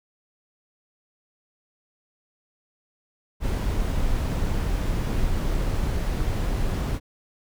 brown noise, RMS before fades -24 dBFS, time 3.4-7 s, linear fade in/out 50 ms, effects none

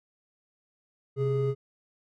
triangle tone pair together, 130.81 / 415.3 Hz, C3 / G#4, 0 / 0 cents, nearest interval octave + minor sixth, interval 2000 cents, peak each -25 dBFS, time 1.16-1.55 s, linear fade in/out 50 ms, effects none

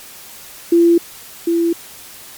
sine tone pair in turn, 340 / 337.3 Hz, F4 / E4, -46 / +40 cents, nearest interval unison, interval 14 cents, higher first, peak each -7 / -12 dBFS, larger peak first, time 0.72-0.98 / 1.47-1.73 s, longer neither, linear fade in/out 5 ms, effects white hiss -37 dBFS RMS until 2.37 s + MP3 96 kbps

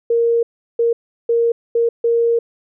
sine tone bursts at uneven times, 466.2 Hz, A#4, in tune, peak -12 dBFS, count 5, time 0.1-0.43 / 0.79-0.93 / 1.29-1.52 / 1.75-1.89 / 2.04-2.39 s, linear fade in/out 5 ms, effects none

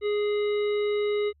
harmonic tone with a mistuned harmonic, 415.7 Hz, G#4, 2 cents sharp, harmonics 1 / 3 / 5 / 7 / 9, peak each -23 / -41 / -38 / -45 / -43 dBFS, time 0.01-1.33 s, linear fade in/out 50 ms, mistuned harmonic 9, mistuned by +31 cents, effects added 73 Hz sine -60 dBFS peak until 1.4 s

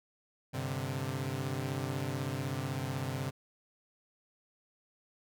sawtooth chord, G suspended fourth, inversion none, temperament equal, 98 / 130.81 / 146.83 Hz, G2 / C3 / D3, 0 / 0 / 0 cents, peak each -37 / -32 / -35 dBFS, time 0.53-3.31 s, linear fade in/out 20 ms, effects none

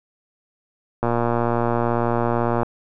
click train, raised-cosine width 1 ms, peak -7 dBFS, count 190, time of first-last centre 1.03-2.632 s, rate 118 Hz, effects none

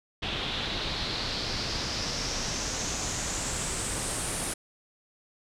pink noise with low-pass filter sweep, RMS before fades -32 dBFS, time 0.22-4.54 s, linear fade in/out 10 ms, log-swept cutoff 3400 to 9800 Hz, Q 4.1, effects none

